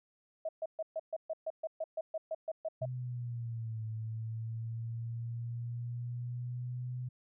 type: tone bursts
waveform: sine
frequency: 640 Hz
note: D#5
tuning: 49 cents sharp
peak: -33 dBFS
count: 15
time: 0.45-2.855 s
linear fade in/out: 5 ms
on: 39 ms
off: 130 ms
type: linear two-way sweep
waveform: sine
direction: down then up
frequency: 128.3 to 110 to 125.6 Hz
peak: -36 dBFS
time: 2.81-7.09 s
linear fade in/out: 10 ms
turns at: 3.83 s
effects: none